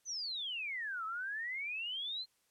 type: exponential two-way sweep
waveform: sine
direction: down then up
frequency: 6272 to 1276 to 4227 Hz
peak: -37 dBFS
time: 0.05-2.26 s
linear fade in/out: 50 ms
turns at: 1.05 s
effects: white hiss -75 dBFS RMS until 2.5 s + low-pass 12000 Hz 12 dB/octave